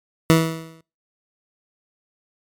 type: tone with exponential decay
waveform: 20% pulse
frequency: 162.4 Hz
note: E3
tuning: 26 cents flat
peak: -4 dBFS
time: 0.3-0.81 s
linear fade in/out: 0 ms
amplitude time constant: 110 ms
effects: noise-tail reverb RT60 0.3 s tail -23 dB re dry + MP3 96 kbps